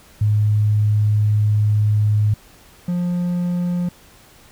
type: tone pair in turn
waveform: sine / triangle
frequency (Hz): 105.5 / 176.46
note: G#2 / F3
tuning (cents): +28 / +18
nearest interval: major sixth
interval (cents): 890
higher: second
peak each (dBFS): -13 / -16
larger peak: first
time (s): 0.21-2.34 / 2.88-3.89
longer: first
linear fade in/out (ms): 5
effects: pink hiss -48 dBFS RMS until 4.51 s